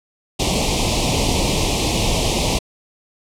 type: band-stop noise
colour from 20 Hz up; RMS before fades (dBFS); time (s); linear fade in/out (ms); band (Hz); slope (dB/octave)
pink; -18; 0.39-2.59; 10; 990 to 2300; 48
effects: low-pass 8000 Hz 12 dB/octave